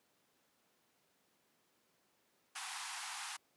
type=band-pass noise; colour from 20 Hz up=pink; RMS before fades=-45 dBFS; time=2.55-3.37 s; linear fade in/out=10 ms; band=760 to 11000 Hz; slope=96 dB/octave; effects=pink hiss -75 dBFS RMS until 3.56 s + high-pass 200 Hz 12 dB/octave